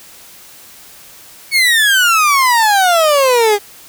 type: exponential sweep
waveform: 30% pulse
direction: down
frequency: 2239 to 399.7 Hz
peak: -6 dBFS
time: 1.51-3.59 s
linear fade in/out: 50 ms
effects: white hiss -39 dBFS RMS until 3.88 s